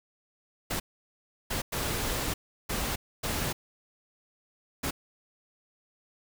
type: noise bursts at uneven times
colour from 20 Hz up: pink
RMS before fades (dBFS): -31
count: 6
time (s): 0.7-0.8 / 1.5-1.62 / 1.72-2.34 / 2.69-2.96 / 3.23-3.53 / 4.83-4.91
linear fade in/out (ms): 10
effects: none